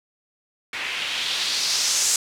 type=noise with low-pass filter sweep; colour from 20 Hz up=blue; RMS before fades=-24 dBFS; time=0.73-2.16 s; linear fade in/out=2 ms; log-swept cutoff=2200 to 7300 Hz; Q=2.2; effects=none